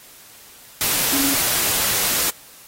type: tone in noise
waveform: sine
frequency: 277.2 Hz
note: C#4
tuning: in tune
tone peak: -23 dBFS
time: 1.13-1.34 s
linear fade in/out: 0 ms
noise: white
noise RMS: -20 dBFS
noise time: 0.81-2.3 s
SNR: -6 dB
effects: white hiss -45 dBFS RMS until 2.67 s + AAC 48 kbps